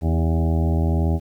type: harmonic tone with a mistuned harmonic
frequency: 81.3 Hz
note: E2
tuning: 23 cents flat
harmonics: 1 / 2 / 3 / 4 / 5 / 7 / 8 / 9 / 10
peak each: -18 / -24 / -28 / -30 / -32 / -35 / -36 / -37 / -38 dBFS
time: 0.01-1.2 s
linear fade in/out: 50 ms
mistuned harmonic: 4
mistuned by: -20 cents
effects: 9-bit